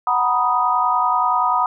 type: chord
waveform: sine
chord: B major seventh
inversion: second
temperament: equal with one note detuned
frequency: 740 / 932.3 / 982.6 / 1244.5 Hz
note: F#5 / A#5 / B5 / D#6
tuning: 0 / 0 / -9 / 0 cents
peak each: -22 / -24 / -19 / -19 dBFS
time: 0.07-1.66 s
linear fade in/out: 2 ms
effects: none